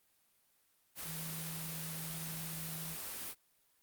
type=tone in noise; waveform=sine; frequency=161.2 Hz; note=E3; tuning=38 cents flat; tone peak=-44 dBFS; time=1.04-2.97 s; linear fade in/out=50 ms; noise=white; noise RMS=-43 dBFS; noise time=0.95-3.35 s; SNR=-4 dB; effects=white hiss -73 dBFS RMS until 3.82 s + Opus 32 kbps